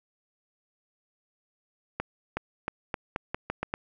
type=accelerating click train; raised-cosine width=0.5 ms; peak=-14 dBFS; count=9; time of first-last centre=2-3.739 s; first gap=370 ms; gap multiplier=0.84; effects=none